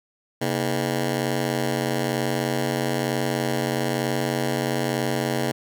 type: ring-modulated tone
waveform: 15% pulse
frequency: 184.3 Hz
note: F#3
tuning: 7 cents flat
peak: -13 dBFS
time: 0.41-5.52 s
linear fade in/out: 10 ms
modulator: 51.6 Hz
effects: none